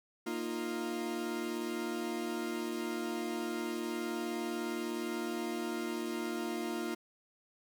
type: chord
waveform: 40% pulse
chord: Bb suspended fourth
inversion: none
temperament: equal with one note detuned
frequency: 233.1 / 309.5 / 349.2 Hz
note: Bb3 / Eb4 / F4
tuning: 0 / -9 / 0 cents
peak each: -39 / -40 / -37 dBFS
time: 0.26-6.95 s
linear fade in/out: 10 ms
effects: none